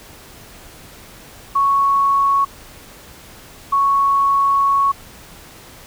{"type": "tone bursts at uneven times", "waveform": "sine", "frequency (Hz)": 1108.7, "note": "C#6", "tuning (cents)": 0, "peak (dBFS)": -12, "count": 2, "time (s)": [[1.55, 2.45], [3.72, 4.92]], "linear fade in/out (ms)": 10, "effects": ["pink hiss -41 dBFS RMS until 5.86 s"]}